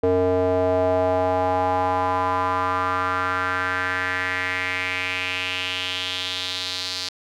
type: tone with band-pass filter sweep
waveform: square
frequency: 91.7 Hz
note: F#2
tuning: 15 cents flat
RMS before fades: -23 dBFS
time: 0.03-7.09 s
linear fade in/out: 5 ms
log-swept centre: 490 to 4500 Hz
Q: 3.6
effects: none